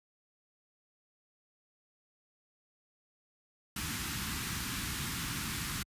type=band-stop noise; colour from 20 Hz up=pink; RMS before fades=-36 dBFS; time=3.76-5.83 s; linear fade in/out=5 ms; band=290 to 1100 Hz; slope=24 dB/octave; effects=high-pass 60 Hz 12 dB/octave + resampled to 32000 Hz